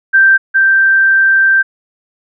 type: tone pair in turn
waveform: sine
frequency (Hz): 1568 / 1568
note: G6 / G6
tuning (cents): 0 / 0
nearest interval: unison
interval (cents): 0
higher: neither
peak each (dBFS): -4 / -6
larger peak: first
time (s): 0.13-0.38 / 0.54-1.63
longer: second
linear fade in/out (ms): 20
effects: none